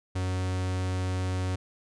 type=tone; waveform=45% pulse; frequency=92.5 Hz; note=F#2; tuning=in tune; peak=-27 dBFS; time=0.15-1.56 s; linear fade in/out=10 ms; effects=resampled to 22050 Hz